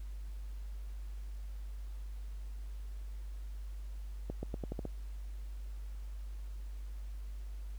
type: accelerating click train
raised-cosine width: 2 ms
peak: -25 dBFS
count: 7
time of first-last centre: 4.3-4.853 s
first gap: 130 ms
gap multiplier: 0.86
effects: added 50 Hz sine -40 dBFS peak until 7.78 s + pink hiss -64 dBFS RMS until 7.78 s